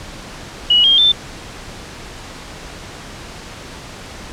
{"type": "tone with pitch steps", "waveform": "sine", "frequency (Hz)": [2918, 3219, 3551], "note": ["F#7", "G7", "A7"], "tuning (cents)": [-25, 45, 15], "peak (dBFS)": -8, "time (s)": [0.7, 1.12], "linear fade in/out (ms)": 5, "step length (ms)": 140, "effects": ["pink hiss -33 dBFS RMS until 4.32 s", "low-pass 7000 Hz 12 dB/octave"]}